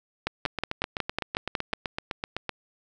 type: two click trains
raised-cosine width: 0.3 ms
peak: -10 / -13 dBFS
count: 9 / 17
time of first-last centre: 0.27-1.735 / 0.46-2.493 s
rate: 5.46 / 7.87 Hz
effects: none